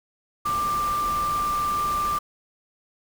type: tone in noise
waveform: sine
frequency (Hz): 1185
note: D6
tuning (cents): +15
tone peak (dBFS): -22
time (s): 0.45-2.19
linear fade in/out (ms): 10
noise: pink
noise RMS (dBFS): -35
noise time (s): 0.45-2.19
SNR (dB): +10
effects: none